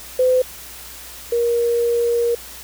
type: tone pair in turn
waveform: sine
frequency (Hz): 509 / 472.1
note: C5 / A#4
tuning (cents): -48 / +22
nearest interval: minor second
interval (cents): 130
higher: first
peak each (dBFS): -12 / -15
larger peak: first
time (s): 0.19-0.42 / 1.32-2.35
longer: second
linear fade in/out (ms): 5
effects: added 60 Hz sine -46 dBFS peak until 2.63 s + white hiss -37 dBFS RMS until 2.63 s